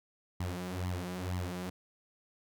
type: tone with flanger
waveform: sawtooth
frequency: 90.4 Hz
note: F#2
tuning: 40 cents flat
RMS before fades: -37 dBFS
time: 0.4-1.7 s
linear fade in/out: 5 ms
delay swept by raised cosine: 0.95 to 6.15 ms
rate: 2.1 Hz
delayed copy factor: +0.8
effects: none